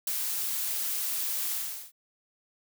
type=noise with ADSR envelope; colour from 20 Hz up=blue; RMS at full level=-27 dBFS; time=0.07-1.92 s; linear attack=6 ms; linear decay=5 ms; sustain=-4 dB; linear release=390 ms; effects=none